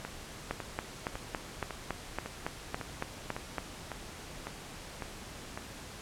two click trains, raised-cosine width 0.5 ms, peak -22 / -17 dBFS, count 11 / 12, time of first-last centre 0.05-5.575 / 0.51-3.583 s, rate 1.81 / 3.58 Hz, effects pink hiss -46 dBFS RMS until 6.01 s + low-pass 10000 Hz 12 dB/octave

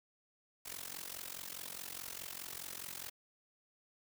white noise with amplitude modulation, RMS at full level -42 dBFS, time 0.65-3.1 s, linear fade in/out 10 ms, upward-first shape sine, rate 44.8 Hz, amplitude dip 90%, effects none

